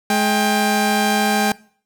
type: tone pair together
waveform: sawtooth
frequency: 211.7 / 793.5 Hz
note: G#3 / G5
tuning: +33 / +21 cents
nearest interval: octave + major seventh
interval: 2288 cents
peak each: -14 dBFS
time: 0.1-1.52 s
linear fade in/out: 2 ms
effects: noise-tail reverb RT60 0.5 s tail -22 dB re dry